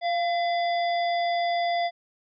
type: harmonic tone with a mistuned harmonic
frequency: 693 Hz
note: F5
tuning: 14 cents flat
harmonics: 1 / 3 / 5 / 7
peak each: -23 / -33 / -37 / -40 dBFS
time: 0.01-1.91 s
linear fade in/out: 50 ms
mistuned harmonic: 3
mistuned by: -47 cents
effects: none